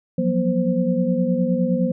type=tone cluster; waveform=sine; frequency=175.7 / 185.4 / 240.5 / 520 Hz; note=F3 / F#3 / B3 / C5; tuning=+11 / +4 / -46 / -11 cents; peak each=-23 / -22 / -22 / -24 dBFS; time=0.18-1.92 s; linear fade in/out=5 ms; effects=none